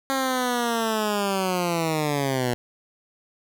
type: linear sweep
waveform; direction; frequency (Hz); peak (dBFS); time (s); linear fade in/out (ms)
10% pulse; down; 270.9 to 120; -14; 0.1-2.54; 0
effects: none